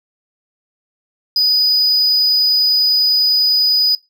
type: tone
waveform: triangle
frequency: 4965 Hz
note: D#8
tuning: 5 cents flat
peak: -10 dBFS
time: 1.36-3.95 s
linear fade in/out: 2 ms
effects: noise-tail reverb RT60 0.2 s tail -20 dB re dry